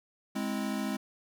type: chord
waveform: square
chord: Ab augmented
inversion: none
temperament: equal with one note detuned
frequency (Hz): 207.7 / 261.6 / 328.3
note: Ab3 / C4 / E4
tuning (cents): 0 / 0 / -7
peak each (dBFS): -34 / -36 / -40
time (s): 0.35-0.97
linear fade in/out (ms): 10
effects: none